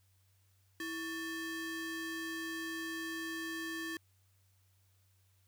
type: ring-modulated tone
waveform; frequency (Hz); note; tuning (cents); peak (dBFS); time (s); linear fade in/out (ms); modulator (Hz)
square; 723; F#5; -40; -36; 0.8-3.97; 2; 1050
effects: added 95 Hz sine -68 dBFS peak until 5.47 s + white hiss -75 dBFS RMS until 5.47 s